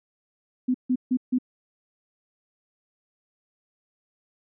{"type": "tone bursts", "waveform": "sine", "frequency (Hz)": 253.1, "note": "B3", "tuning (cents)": 43, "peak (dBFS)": -19, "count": 4, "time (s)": [0.68, 1.386], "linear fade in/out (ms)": 10, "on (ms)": 64, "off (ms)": 150, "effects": []}